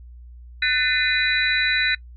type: tone cluster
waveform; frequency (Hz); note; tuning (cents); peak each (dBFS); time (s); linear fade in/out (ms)
sine; 1501 / 1787 / 2044 / 2464 / 3939; F#6 / A6 / C7 / D#7 / B7; +24 / +26 / -41 / -17 / -5; -24; 0.62-1.95; 5
effects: noise-tail reverb RT60 0.1 s tail -24 dB re dry + added 60 Hz sine -39 dBFS peak until 2.16 s